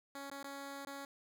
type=tone with dropouts; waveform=10% pulse; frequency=278.2 Hz; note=C#4; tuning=6 cents sharp; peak=-36 dBFS; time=0.15-1.05 s; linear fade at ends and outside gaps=2 ms; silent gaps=0.301-0.314 / 0.429-0.442 / 0.85-0.87 s; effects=none